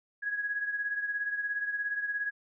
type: beating tone pair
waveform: sine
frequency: 1661.2 / 1678.2 Hz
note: G#6 / G#6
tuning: 0 / +18 cents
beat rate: 17 Hz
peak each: -31 / -38 dBFS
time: 0.22-2.31 s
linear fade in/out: 20 ms
effects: none